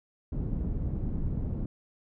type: low-pass noise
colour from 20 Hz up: pink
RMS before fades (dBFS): -31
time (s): 0.32-1.66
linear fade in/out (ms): 5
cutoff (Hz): 220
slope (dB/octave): 12
effects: none